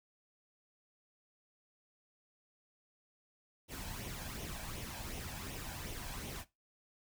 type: noise with flanger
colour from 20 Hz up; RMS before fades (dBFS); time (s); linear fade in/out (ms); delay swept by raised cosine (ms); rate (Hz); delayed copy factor
pink; -44; 3.68-6.45; 50; 0.32 to 1.26; 2.7; +0.55
effects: noise-tail reverb RT60 0.2 s tail -17 dB re dry